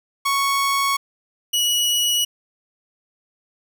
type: tone pair in turn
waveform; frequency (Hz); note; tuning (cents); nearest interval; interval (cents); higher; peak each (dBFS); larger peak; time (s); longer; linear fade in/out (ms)
sawtooth; 1108.7 / 2923; C#6 / F#7; 0 / -22; octave + perfect fourth; 1678; second; -14; neither; 0.25-0.97 / 1.53-2.25; neither; 10
effects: none